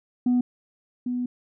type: tone pair in turn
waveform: sine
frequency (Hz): 246.9 / 246.9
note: B3 / B3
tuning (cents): 0 / 0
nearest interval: unison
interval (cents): 0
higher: neither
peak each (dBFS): -16 / -24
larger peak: first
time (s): 0.26-0.41 / 1.06-1.26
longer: second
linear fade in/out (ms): 5
effects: tanh soft clip ceiling -16 dBFS